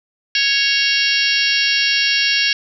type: harmonic tone with a mistuned harmonic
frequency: 554.4 Hz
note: C#5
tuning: in tune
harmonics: 3 / 4 / 5 / 6 / 7 / 8 / 9 / 10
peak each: -22 / -23 / -19 / -23 / -25 / -22 / -26 / -21 dBFS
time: 0.35-2.53 s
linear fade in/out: 2 ms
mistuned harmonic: 6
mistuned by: -30 cents
effects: none